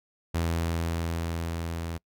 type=tone with level ramp; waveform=sawtooth; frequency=83.4 Hz; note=E2; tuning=21 cents sharp; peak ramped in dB=-21 to -28 dBFS; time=0.34-1.98 s; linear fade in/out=10 ms; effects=noise-tail reverb RT60 0.1 s tail -26 dB re dry